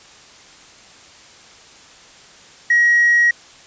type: tone with hard clipping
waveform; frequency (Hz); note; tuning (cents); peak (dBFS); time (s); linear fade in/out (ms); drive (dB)
triangle; 1900; A#6; +33; -10; 2.7-3.31; 5; 2
effects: white hiss -44 dBFS RMS until 3.66 s + resampled to 16000 Hz